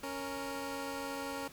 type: tone pair together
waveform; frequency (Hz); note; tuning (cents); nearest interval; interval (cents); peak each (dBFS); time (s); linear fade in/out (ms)
15% pulse; 277.2 / 466.2; C#4 / A#4; 0 / 0; major sixth; 900; -33 / -36; 0.03-1.48; 5
effects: pink hiss -55 dBFS RMS until 1.52 s